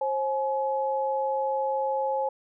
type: tone pair together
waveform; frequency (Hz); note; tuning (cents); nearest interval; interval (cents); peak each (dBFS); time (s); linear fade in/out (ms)
sine; 534 / 847.7; C5 / G#5; +35 / +35; minor sixth; 800; -27; 0.01-2.29; 5
effects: none